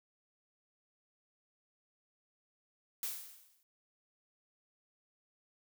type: noise with exponential decay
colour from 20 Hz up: blue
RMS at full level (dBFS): -36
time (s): 3.03-3.63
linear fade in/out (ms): 1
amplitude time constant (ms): 130
effects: none